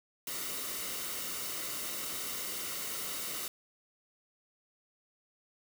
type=noise with comb filter; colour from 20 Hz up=white; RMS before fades=-38 dBFS; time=0.27-3.48 s; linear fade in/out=2 ms; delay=1.2 ms; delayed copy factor=-0.5; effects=none